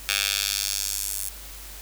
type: tone with high-pass filter sweep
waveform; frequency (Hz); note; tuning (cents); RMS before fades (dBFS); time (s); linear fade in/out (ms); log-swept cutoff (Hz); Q
10% pulse; 99.8; G2; +32; -27; 0.09-1.29; 0; 2600 to 9700; 1.2
effects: added 50 Hz sine -42 dBFS peak until 1.81 s + white hiss -42 dBFS RMS until 1.81 s